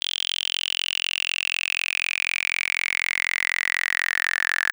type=tone with high-pass filter sweep; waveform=sawtooth; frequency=44.05 Hz; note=F1; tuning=16 cents sharp; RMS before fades=-25 dBFS; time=0.01-4.72 s; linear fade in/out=0 ms; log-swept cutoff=3300 to 1700 Hz; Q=9.8; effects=none